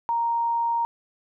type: tone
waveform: sine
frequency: 932.3 Hz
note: A#5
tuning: in tune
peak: -21 dBFS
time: 0.09-0.85 s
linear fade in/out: 0 ms
effects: none